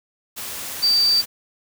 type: tone in noise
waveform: sine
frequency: 4643 Hz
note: D8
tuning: 21 cents flat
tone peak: -14 dBFS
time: 0.82-1.22 s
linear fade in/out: 20 ms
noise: white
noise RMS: -31 dBFS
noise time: 0.36-1.26 s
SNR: +14 dB
effects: none